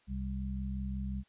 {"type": "harmonic tone", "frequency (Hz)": 65.6, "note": "C2", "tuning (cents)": 5, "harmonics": [1, 2, 3], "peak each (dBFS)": [-36, -44, -38], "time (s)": [0.07, 1.24], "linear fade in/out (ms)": 50, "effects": ["white hiss -69 dBFS RMS until 1.28 s", "resampled to 8000 Hz"]}